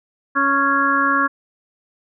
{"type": "harmonic tone", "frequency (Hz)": 277.2, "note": "C#4", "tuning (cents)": 0, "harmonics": [1, 2, 4, 5, 6], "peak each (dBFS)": [-23, -30, -18, -20, -20], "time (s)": [0.35, 1.28], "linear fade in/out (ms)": 20, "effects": []}